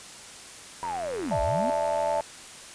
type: click train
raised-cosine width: 0.5 ms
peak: -24 dBFS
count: 122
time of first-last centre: 0.83-2.208 s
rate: 87.8 Hz
type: linear two-way sweep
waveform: sine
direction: down then up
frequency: 981 to 43.69 to 270.2 Hz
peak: -29 dBFS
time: 0.83-1.7 s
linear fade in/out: 0 ms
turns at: 1.41 s
type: chord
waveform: sine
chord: D suspended second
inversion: none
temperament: equal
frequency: 587.3 / 659.3 / 880 Hz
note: D5 / E5 / A5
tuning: 0 / 0 / 0 cents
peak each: -28 dBFS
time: 1.31-2.21 s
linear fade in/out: 5 ms
effects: white hiss -44 dBFS RMS until 2.74 s + resampled to 22050 Hz